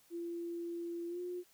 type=tone with pitch glide; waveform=sine; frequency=341.4 to 356.7 Hz; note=F4 to F4; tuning=-39 to +37 cents; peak=-38 dBFS; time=0.1-1.44 s; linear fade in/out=50 ms; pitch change=+76 cents; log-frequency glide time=1.08-1.2 s; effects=white hiss -67 dBFS RMS until 1.53 s